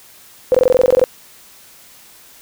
sine tone bursts, 508 Hz, B4, 49 cents sharp, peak -7 dBFS, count 12, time 0.52-1.04 s, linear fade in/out 0 ms, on 25 ms, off 20 ms, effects white hiss -44 dBFS RMS until 2.41 s

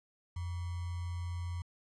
sine tone with sample-and-hold, 87.31 Hz, F2, in tune, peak -35 dBFS, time 0.36-1.62 s, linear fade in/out 5 ms, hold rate 1050 Hz, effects resampled to 22050 Hz

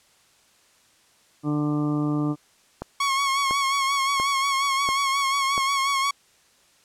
harmonic tone, 148.6 Hz, D3, 21 cents sharp, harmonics 1 / 2 / 3 / 4 / 5 / 6 / 7 / 8, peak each -26 / -23 / -37 / -39 / -41 / -44 / -42 / -37 dBFS, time 1.43-2.36 s, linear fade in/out 50 ms
click train, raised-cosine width 1 ms, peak -16 dBFS, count 5, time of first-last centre 2.82-5.579 s, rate 1.45 Hz
sawtooth tone with vibrato, 1100 Hz, C#6, 14 cents flat, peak -17 dBFS, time 3-6.11 s, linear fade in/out 5 ms, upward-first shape sine, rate 5.6 Hz, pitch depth 43 cents each way
effects white hiss -59 dBFS RMS until 6.84 s + low-pass 9000 Hz 12 dB/octave

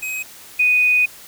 square / sine tone pair in turn, 2530 / 2485 Hz, D#7 / D#7, +28 / -3 cents, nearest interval unison, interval 31 cents, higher first, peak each -24 / -12 dBFS, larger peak second, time 0.02-0.23 / 0.59-1.06 s, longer second, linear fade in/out 10 ms, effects white hiss -41 dBFS RMS until 1.27 s

